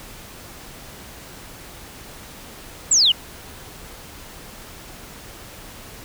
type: exponential sweep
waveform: sine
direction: down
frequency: 7990 to 2794 Hz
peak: -12 dBFS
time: 2.91-3.12 s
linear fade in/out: 5 ms
effects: pink hiss -40 dBFS RMS until 6.04 s